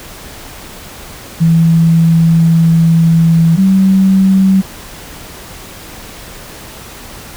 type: tone pair in turn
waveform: sine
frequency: 164.81 / 191.28 Hz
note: E3 / G3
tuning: 0 / -42 cents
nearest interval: minor third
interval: 258 cents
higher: second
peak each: -5 dBFS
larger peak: neither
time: 1.4-3.57 / 3.57-4.62 s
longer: first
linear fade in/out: 20 ms
effects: pink hiss -31 dBFS RMS until 7.36 s